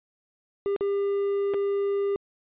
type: tone with dropouts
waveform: triangle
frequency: 400 Hz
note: G4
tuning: 35 cents sharp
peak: -21 dBFS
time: 0.66-2.16 s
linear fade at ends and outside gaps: 0 ms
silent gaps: 0.763-0.809 / 1.537-1.543 s
effects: resampled to 8000 Hz